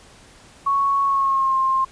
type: tone with pitch glide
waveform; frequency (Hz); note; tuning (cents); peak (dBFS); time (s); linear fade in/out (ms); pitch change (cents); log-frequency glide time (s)
sine; 1108.7 to 1059.9; C#6 to C6; 0 to +22; -16; 0.66-1.85; 10; -78; 1.04-1.57
effects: pink hiss -48 dBFS RMS until 1.91 s + resampled to 22050 Hz